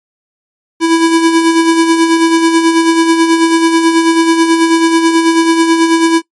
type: tone with tremolo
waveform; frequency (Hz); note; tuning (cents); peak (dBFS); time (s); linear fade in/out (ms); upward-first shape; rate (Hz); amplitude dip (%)
square; 329.6; E4; 0; -5; 0.8-6.22; 50; sine; 9.2; 50
effects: noise-tail reverb RT60 0.1 s tail -19 dB re dry + MP3 48 kbps